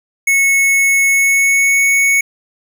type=tone with pitch glide; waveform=square; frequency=2199 to 2218 Hz; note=C#7 to C#7; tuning=-14 to 0 cents; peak=-10 dBFS; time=0.27-2.21 s; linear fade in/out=5 ms; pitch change=+14 cents; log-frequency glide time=1.07-1.84 s; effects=none